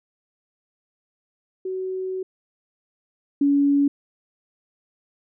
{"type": "tone pair in turn", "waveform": "sine", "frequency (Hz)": [374.9, 283.1], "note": ["F#4", "C#4"], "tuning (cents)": [23, 37], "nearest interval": "perfect fourth", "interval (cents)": 486, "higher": "first", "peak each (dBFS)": [-25, -15], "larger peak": "second", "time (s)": [[1.65, 2.23], [3.41, 3.88]], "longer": "first", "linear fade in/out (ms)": 5, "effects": []}